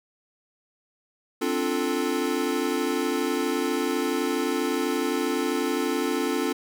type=chord; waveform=square; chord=D minor seventh; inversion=third; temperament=equal; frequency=261.6 / 293.7 / 349.2 / 440 Hz; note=C4 / D4 / F4 / A4; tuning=0 / 0 / 0 / 0 cents; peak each=-30 dBFS; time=1.41-6.53 s; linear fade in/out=10 ms; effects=none